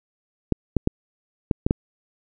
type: clicks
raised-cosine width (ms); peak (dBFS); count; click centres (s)
3; -5; 6; 0.523 / 0.767 / 0.874 / 1.512 / 1.665 / 1.709
effects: none

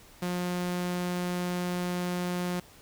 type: tone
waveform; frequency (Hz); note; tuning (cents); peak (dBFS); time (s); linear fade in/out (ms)
sawtooth; 178.2; F3; +35; -25; 0.22-2.6; 5
effects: pink hiss -54 dBFS RMS until 2.81 s

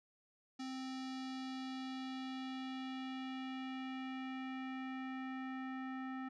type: tone with low-pass filter sweep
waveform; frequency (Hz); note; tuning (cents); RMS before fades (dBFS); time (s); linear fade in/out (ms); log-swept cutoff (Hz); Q
square; 261.6; C4; 0; -44; 0.59-6.29; 10; 5300 to 1700; 2
effects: none

